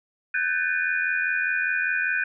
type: tone cluster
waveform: sine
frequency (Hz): 1509 / 1594 / 1763 / 2454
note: F#6 / G6 / A6 / D#7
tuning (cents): +34 / +28 / +3 / -25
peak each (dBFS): -25 / -28 / -32 / -28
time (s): 0.34-2.24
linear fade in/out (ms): 5
effects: none